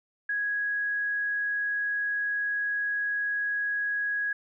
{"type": "tone", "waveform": "sine", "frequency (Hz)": 1661.2, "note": "G#6", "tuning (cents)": 0, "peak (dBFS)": -26, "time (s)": [0.29, 4.33], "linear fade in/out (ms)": 5, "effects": []}